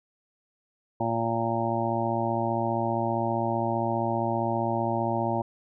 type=harmonic tone; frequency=115.2 Hz; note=A#2; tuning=20 cents flat; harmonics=1 / 2 / 3 / 5 / 6 / 7 / 8; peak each=-32 / -32 / -32 / -32 / -32 / -32 / -32 dBFS; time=1-5.42 s; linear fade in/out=5 ms; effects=none